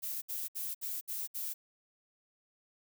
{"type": "noise bursts", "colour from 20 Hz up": "violet", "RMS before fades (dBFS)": -38, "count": 6, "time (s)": [0.02, 1.54], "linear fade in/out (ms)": 20, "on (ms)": 200, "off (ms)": 64, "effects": []}